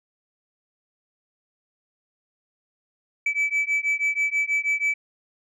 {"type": "beating tone pair", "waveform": "sine", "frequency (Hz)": [2300, 2306.2], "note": ["D7", "D7"], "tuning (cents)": [-37, -32], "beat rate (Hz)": 6.2, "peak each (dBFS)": -22, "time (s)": [3.26, 4.94], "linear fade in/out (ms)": 5, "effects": ["tanh soft clip ceiling -18 dBFS"]}